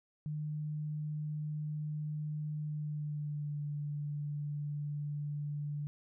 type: tone with pitch glide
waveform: sine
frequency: 151.3 to 146.74 Hz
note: D#3 to D3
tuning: -48 to -1 cents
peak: -35 dBFS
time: 0.26-5.87 s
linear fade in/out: 0 ms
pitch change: -53 cents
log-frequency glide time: 2.59-3.59 s
effects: none